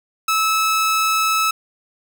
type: tone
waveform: sawtooth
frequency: 1302 Hz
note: E6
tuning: 22 cents flat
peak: -12 dBFS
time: 0.28-1.51 s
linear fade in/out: 5 ms
effects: none